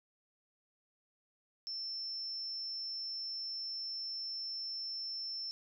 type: tone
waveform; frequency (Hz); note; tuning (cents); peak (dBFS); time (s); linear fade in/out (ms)
sine; 5350; E8; +25; -38; 1.67-5.51; 0
effects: none